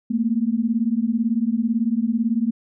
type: beating tone pair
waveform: sine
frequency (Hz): 220 / 238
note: A3 / A#3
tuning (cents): 0 / +36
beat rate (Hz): 18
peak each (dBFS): -21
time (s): 0.1-2.51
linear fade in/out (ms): 10
effects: none